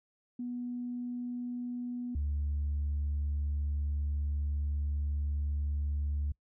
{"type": "tone pair in turn", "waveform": "sine", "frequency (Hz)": [244.4, 72.66], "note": ["B3", "D2"], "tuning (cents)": [-18, -18], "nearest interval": "octave + major sixth", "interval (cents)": 2100, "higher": "first", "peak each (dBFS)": [-34, -28], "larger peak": "second", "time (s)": [[0.39, 2.15], [2.15, 6.32]], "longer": "second", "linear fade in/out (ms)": 5, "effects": ["noise-tail reverb RT60 0.1 s tail -26 dB re dry", "tanh soft clip ceiling -27 dBFS"]}